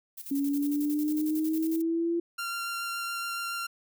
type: noise with tremolo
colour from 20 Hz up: violet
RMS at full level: -40 dBFS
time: 0.17-1.82 s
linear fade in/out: 10 ms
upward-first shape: square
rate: 11 Hz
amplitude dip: 70%
type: exponential sweep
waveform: sine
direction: up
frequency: 277.2 to 341.5 Hz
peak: -25 dBFS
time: 0.31-2.2 s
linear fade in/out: 5 ms
type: tone with vibrato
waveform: sawtooth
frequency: 1382 Hz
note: F6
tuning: 19 cents flat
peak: -28 dBFS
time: 2.38-3.67 s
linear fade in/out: 10 ms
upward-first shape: triangle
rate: 7.1 Hz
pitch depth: 10 cents each way
effects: none